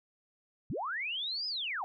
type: linear two-way sweep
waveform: sine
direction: up then down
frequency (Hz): 82.41 to 5110 to 690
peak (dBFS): -33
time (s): 0.7-1.84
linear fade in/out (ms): 0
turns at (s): 1.47
effects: none